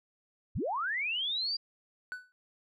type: linear sweep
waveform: sine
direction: up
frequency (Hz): 36.71 to 4831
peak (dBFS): -30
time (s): 0.55-1.57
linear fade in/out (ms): 10
type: tone with exponential decay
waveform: triangle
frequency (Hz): 1492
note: F#6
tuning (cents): +14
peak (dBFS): -31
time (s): 2.12-2.32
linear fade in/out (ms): 0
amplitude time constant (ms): 43
effects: none